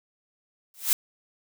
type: noise with exponential growth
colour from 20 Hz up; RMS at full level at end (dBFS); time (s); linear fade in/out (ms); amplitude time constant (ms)
blue; -17; 0.74-0.93; 1; 40
effects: none